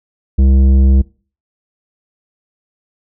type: tone with tanh clipping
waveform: triangle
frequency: 66.6 Hz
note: C2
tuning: 31 cents sharp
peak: -8 dBFS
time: 0.38-1.02 s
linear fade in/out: 10 ms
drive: 15 dB
effects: noise-tail reverb RT60 0.4 s tail -23 dB re dry